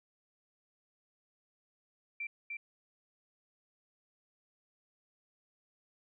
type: tone with echo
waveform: sine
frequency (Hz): 2349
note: D7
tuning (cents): 0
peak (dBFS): -36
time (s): 2.2-2.27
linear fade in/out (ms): 5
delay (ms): 300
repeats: 1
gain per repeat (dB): -2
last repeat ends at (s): 2.57
effects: none